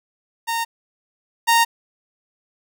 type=tone pair in turn; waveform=sawtooth; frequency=921 / 926.2 Hz; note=A#5 / A#5; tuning=-21 / -11 cents; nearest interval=unison; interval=10 cents; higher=second; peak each=-17 / -9 dBFS; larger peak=second; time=0.47-0.65 / 1.47-1.65 s; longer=neither; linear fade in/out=20 ms; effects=none